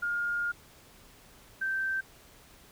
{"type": "tone pair in turn", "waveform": "sine", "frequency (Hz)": [1417, 1559], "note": ["F6", "G6"], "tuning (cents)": [25, -10], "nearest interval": "major second", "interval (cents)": 165, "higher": "second", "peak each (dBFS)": -28, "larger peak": "neither", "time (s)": [[0.02, 0.52], [1.61, 2.01]], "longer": "first", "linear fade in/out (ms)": 10, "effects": ["pink hiss -56 dBFS RMS until 2.71 s"]}